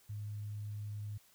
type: tone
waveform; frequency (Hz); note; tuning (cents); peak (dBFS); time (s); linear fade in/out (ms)
sine; 104.4; G#2; +10; -39; 0.09-1.18; 10
effects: white hiss -66 dBFS RMS until 1.34 s

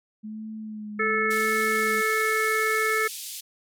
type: tone with vibrato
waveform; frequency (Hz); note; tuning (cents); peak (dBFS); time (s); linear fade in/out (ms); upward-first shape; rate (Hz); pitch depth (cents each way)
sine; 213.4; G#3; +47; -33; 0.23-2.02; 20; sine; 0.91; 40
type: harmonic tone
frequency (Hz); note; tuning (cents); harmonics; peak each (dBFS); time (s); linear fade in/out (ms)
436.9; A4; -12; 1 / 3 / 4 / 5; -27 / -27 / -27 / -27; 0.99-3.08; 10
type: band-pass noise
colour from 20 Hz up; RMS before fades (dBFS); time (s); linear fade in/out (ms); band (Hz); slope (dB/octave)
white; -37; 1.3-3.41; 10; 2900 to 13000; 24
effects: none

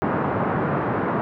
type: band-pass noise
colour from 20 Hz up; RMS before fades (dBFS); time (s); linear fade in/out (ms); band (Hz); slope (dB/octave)
pink; -23; 0.02-1.21; 0; 120 to 1500; 24
effects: none

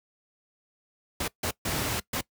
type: noise bursts at uneven times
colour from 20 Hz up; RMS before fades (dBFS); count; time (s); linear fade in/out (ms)
pink; -29; 4; 1.2-1.28 / 1.43-1.51 / 1.65-2 / 2.13-2.21; 5
effects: noise-tail reverb RT60 0.1 s tail -21 dB re dry + high-pass 60 Hz 12 dB/octave

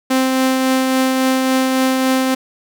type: tone with tremolo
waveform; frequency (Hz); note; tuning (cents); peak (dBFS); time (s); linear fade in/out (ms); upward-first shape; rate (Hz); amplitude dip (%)
sawtooth; 261.3; C4; -2; -8; 0.1-2.35; 10; triangle; 3.6; 30
effects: none

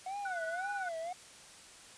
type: tone with vibrato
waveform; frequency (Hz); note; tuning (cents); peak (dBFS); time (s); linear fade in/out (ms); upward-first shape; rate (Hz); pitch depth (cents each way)
triangle; 727; F#5; -31; -35; 0.06-1.13; 5; sine; 1.9; 200
type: tone with tremolo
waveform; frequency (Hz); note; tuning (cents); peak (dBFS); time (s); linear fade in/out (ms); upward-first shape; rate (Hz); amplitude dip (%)
sine; 1480; F#6; 0; -35; 0.25-0.89; 5; triangle; 18; 70
effects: white hiss -54 dBFS RMS until 1.97 s + resampled to 22050 Hz

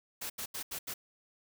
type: noise bursts at uneven times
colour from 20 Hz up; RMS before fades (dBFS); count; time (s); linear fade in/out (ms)
white; -39; 5; 0.21-0.3 / 0.38-0.46 / 0.54-0.63 / 0.71-0.79 / 0.87-0.94; 10
effects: none

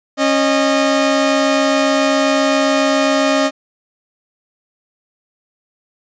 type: tone pair together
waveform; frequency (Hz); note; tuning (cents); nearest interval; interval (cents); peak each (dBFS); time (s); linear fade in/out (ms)
sawtooth; 273.6 / 614.6; C#4 / D#5; -23 / -21; octave + major second; 1402; -11; 0.17-3.51; 50
effects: resampled to 16000 Hz

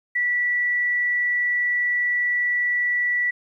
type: tone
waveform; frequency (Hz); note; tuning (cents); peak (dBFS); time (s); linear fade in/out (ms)
sine; 1955; B6; -18; -19; 0.15-3.31; 10
effects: 10-bit

